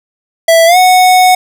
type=tone with pitch glide; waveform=square; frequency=660 to 736.6 Hz; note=E5 to F#5; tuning=+2 to -8 cents; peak=-4 dBFS; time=0.48-1.35 s; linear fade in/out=5 ms; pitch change=+190 cents; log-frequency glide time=0.66-0.77 s; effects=none